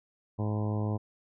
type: harmonic tone with a mistuned harmonic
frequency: 105.9 Hz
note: G#2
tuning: 34 cents sharp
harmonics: 1 / 2 / 3 / 4 / 5 / 6 / 7 / 8 / 9 / 10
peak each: -29 / -35 / -39 / -41 / -43 / -45 / -46 / -47 / -48 / -49 dBFS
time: 0.38-0.98 s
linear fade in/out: 20 ms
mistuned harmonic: 10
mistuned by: -55 cents
effects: none